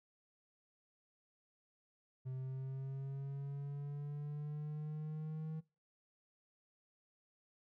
triangle linear sweep, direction up, 129.3 to 158.6 Hz, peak -38 dBFS, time 2.25-5.61 s, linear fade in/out 20 ms, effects noise-tail reverb RT60 0.3 s tail -22 dB re dry

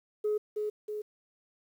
sine tone with echo, 422.5 Hz, G#4, 30 cents sharp, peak -25 dBFS, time 0.24-0.38 s, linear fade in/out 10 ms, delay 320 ms, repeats 2, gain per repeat -4 dB, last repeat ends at 1.02 s, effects tanh soft clip ceiling -23 dBFS + 10-bit

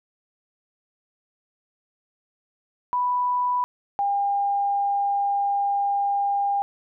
sine tone pair in turn, 987.8 / 803.4 Hz, B5 / G5, 0 / +42 cents, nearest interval major third, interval 358 cents, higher first, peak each -20 dBFS, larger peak neither, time 2.93-3.64 / 3.99-6.62 s, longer second, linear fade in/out 0 ms, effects none

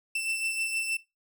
40% pulse beating tone pair, 2668 / 2674.4 Hz, E7 / E7, +20 / +24 cents, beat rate 6.4 Hz, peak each -28 / -35 dBFS, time 0.15-0.97 s, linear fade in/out 5 ms, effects noise-tail reverb RT60 0.2 s tail -18 dB re dry

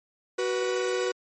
45% pulse tone pair together, 373.4 / 489.1 Hz, F#4 / B4, +16 / -17 cents, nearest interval perfect fourth, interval 467 cents, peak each -28 dBFS, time 0.38-1.12 s, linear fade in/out 10 ms, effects MP3 32 kbps

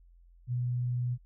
sine tone with vibrato, 123 Hz, B2, 7 cents flat, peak -28 dBFS, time 0.47-1.18 s, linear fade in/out 50 ms, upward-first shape sine, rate 20 Hz, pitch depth 23 cents each way, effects added 43 Hz sine -55 dBFS peak until 1.25 s

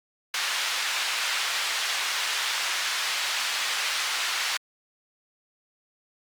white band-pass noise, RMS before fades -28 dBFS, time 0.34-4.57 s, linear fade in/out 2 ms, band 1100 to 4100 Hz, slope 12 dB/octave, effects Opus 48 kbps

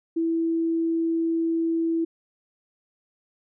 sine tone, 329.6 Hz, E4, in tune, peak -21 dBFS, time 0.16-2.05 s, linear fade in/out 10 ms, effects none

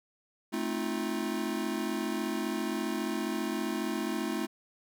square chord, F dominant seventh, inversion first, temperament just, 218.3 / 261.9 / 314.3 / 349.2 Hz, A3 / C4 / Eb4 / F4, -13 / +2 / +18 / 0 cents, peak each -36 / -38 / -37 / -37 dBFS, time 0.52-4.47 s, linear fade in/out 20 ms, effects none

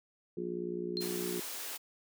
harmonic tone, 59.6 Hz, A#1, 39 cents sharp, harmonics 3 / 4 / 5 / 6 / 7, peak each -42 / -45 / -47 / -37 / -41 dBFS, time 0.37-1.4 s, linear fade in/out 5 ms
sine tone with exponential decay, 4186 Hz, C8, in tune, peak -32 dBFS, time 0.97-1.19 s, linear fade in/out 0 ms, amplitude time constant 47 ms
white high-pass noise, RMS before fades -41 dBFS, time 1-1.78 s, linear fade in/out 20 ms, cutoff 290 Hz, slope 24 dB/octave
effects none

